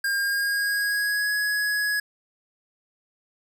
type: tone with pitch glide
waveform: square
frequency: 1609 to 1676.4 Hz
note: G6 to G#6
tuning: +45 to +16 cents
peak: -23 dBFS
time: 0.04-2 s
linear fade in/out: 5 ms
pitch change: +71 cents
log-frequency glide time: 0.17-1.32 s
effects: none